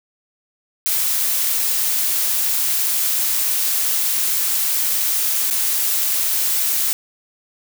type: noise with dropouts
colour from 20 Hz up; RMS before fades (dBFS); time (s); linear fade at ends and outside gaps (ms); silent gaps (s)
blue; -19; 0.86-6.93; 0; 5.501-5.509
effects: none